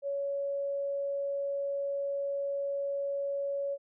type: tone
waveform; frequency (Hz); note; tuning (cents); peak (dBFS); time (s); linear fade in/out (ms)
sine; 560; C#5; +18; -30; 0.02-3.78; 50
effects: none